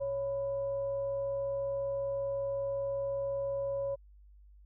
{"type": "tone with frequency modulation", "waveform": "sine", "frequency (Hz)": 554.4, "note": "C#5", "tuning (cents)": 0, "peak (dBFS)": -31, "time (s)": [0, 3.96], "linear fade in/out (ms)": 20, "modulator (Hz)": 439, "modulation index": 0.25, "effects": ["added 50 Hz sine -54 dBFS peak until 4.65 s"]}